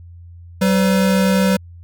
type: tone pair together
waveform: square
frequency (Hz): 190.76 / 504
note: G3 / B4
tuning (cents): -47 / +35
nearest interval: octave + perfect fourth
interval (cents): 1682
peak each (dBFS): -14 / -21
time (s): 0.61-1.57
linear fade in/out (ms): 10
effects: added 86 Hz sine -36 dBFS peak until 1.83 s